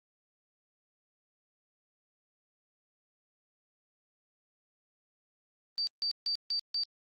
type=tone bursts; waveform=sine; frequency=4637 Hz; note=D8; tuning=23 cents flat; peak=-29 dBFS; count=5; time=5.78-6.835 s; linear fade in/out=0 ms; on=91 ms; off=150 ms; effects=Opus 24 kbps